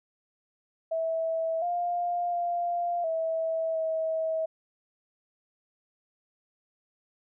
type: tone with pitch steps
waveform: sine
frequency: 652 / 702 / 696 / 650 / 643 Hz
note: E5 / F5 / F5 / E5 / E5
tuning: -19 / +9 / -6 / -24 / -43 cents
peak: -26 dBFS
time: 0.91-4.46 s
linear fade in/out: 10 ms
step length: 710 ms
effects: none